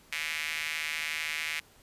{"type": "tone with high-pass filter", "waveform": "square", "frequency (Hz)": 77.78, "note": "D#2", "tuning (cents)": 0, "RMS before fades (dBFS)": -34, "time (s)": [0.12, 1.6], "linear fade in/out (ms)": 5, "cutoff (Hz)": 2200, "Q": 3.5, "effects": ["pink hiss -59 dBFS RMS until 1.82 s", "resampled to 32000 Hz"]}